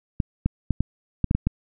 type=clicks; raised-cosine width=5 ms; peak=-8 dBFS; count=8; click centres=0.202 / 0.46 / 0.707 / 0.806 / 1.243 / 1.311 / 1.35 / 1.47 s; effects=none